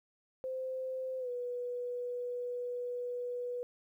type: tone with pitch glide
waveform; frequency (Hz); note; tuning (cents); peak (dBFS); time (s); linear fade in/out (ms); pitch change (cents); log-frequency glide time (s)
sine; 519 to 489.9; C5 to B4; -14 to -14; -35; 0.44-3.63; 0; -100; 1.19-1.29
effects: 12-bit